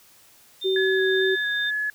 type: tone with tremolo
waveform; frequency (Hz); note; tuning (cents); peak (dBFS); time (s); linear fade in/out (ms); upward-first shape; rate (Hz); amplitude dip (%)
sine; 3600; A7; +39; -27; 0.61-1.71; 20; sine; 2.1; 40
type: tone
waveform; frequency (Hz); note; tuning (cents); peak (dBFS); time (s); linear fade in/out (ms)
sine; 380.1; F#4; +47; -20; 0.64-1.36; 20
type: tone with vibrato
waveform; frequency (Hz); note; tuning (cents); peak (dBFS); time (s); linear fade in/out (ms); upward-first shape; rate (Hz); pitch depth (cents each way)
sine; 1686; G#6; +26; -23; 0.76-1.9; 2; square; 2.2; 15
effects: white hiss -54 dBFS RMS until 1.94 s